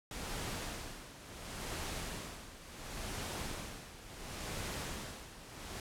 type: noise with tremolo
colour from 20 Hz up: pink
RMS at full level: -40 dBFS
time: 0.11-5.8 s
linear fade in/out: 2 ms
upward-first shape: sine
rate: 0.71 Hz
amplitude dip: 75%
effects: low-pass 11000 Hz 12 dB/octave